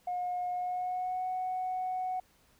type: tone with pitch glide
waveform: sine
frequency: 719 to 740.5 Hz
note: F#5 to F#5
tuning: -50 to +1 cents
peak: -30 dBFS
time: 0.07-2.2 s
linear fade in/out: 5 ms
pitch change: +51 cents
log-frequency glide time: 0.51-1.26 s
effects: tanh soft clip ceiling -27 dBFS + pink hiss -66 dBFS RMS until 2.59 s